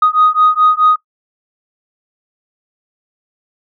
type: beating tone pair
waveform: sine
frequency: 1244.5 / 1249.2 Hz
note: D#6 / D#6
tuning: 0 / +7 cents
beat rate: 4.7 Hz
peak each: -10 dBFS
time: 0.02-0.96 s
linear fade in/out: 5 ms
effects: noise-tail reverb RT60 0.1 s tail -21 dB re dry + tanh soft clip ceiling -2 dBFS